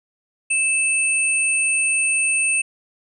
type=tone pair together; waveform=sine; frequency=2630 / 8846 Hz; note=E7 / C#9; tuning=-5 / -5 cents; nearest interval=octave + major sixth; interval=2100 cents; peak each=-18 / -21 dBFS; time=0.5-2.62 s; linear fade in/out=10 ms; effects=none